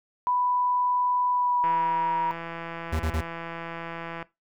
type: tone with pitch glide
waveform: sine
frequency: 990 to 955.7 Hz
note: B5 to A#5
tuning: +4 to +43 cents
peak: -22 dBFS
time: 0.27-2.31 s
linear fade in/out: 0 ms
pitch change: -61 cents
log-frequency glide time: 1.31-2.14 s
type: click train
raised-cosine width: 0.5 ms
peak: -21 dBFS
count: 433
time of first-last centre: 1.64-4.227 s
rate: 167 Hz
type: tone bursts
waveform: square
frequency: 79 Hz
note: D#2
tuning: 27 cents sharp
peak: -25 dBFS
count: 3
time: 2.92-3.212 s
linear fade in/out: 10 ms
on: 78 ms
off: 29 ms
effects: noise-tail reverb RT60 0.2 s tail -18 dB re dry